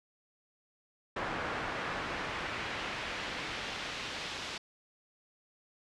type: noise with band-pass filter sweep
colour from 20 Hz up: brown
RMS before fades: -38 dBFS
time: 1.16-4.58 s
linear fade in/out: 5 ms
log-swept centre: 1400 to 4000 Hz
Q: 0.97
effects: low-pass 8000 Hz 12 dB/octave